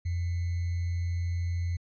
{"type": "tone with sample-and-hold", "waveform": "sine", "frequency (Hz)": 86.7, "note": "F2", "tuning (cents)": -12, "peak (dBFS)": -27, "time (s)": [0.05, 1.77], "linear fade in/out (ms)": 10, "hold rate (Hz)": 2100, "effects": ["resampled to 16000 Hz"]}